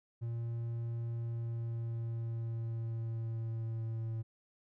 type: tone with pitch glide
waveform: triangle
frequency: 116.54 to 112.7 Hz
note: A#2 to A2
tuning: 0 to +42 cents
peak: -33 dBFS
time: 0.21-4.23 s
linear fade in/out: 20 ms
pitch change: -58 cents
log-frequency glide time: 1.13-4.1 s
effects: none